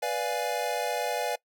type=chord; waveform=square; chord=B diminished seventh; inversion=none; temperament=equal with one note detuned; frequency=492.5 / 587.3 / 698.5 / 830.6 Hz; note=B4 / D5 / F5 / Ab5; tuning=-5 / 0 / 0 / 0 cents; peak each=-34 dBFS; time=0.02-1.36 s; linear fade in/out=10 ms; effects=noise-tail reverb RT60 0.1 s tail -22 dB re dry